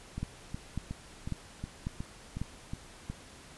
two click trains, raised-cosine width 5 ms, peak -24 / -21 dBFS, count 9 / 5, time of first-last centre 0.18-3.1 / 0.23-2.416 s, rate 2.74 / 1.83 Hz, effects pink hiss -52 dBFS RMS until 3.57 s + resampled to 24000 Hz

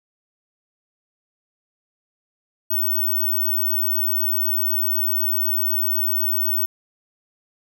sine tone, 15804 Hz, B9, in tune, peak -18 dBFS, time 2.7-6.66 s, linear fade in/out 10 ms, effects none

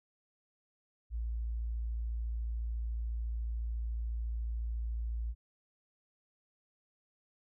sine tone, 57 Hz, A#1, 38 cents flat, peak -33 dBFS, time 1.1-5.35 s, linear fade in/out 50 ms, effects none

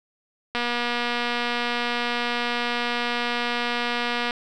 click train, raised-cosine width 0.3 ms, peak -10 dBFS, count 903, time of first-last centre 0.55-4.308 s, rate 240 Hz, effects none

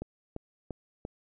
click train, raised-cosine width 2 ms, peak -23 dBFS, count 4, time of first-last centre 0.02-1.051 s, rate 2.91 Hz, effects none

